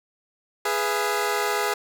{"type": "chord", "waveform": "15% pulse", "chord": "E major", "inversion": "first", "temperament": "equal with one note detuned", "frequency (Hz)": [415.3, 493.9, 676.2], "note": ["G#4", "B4", "E5"], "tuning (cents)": [0, 0, 44], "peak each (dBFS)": [-18, -22, -24], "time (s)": [0.65, 1.74], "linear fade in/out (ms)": 5, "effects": []}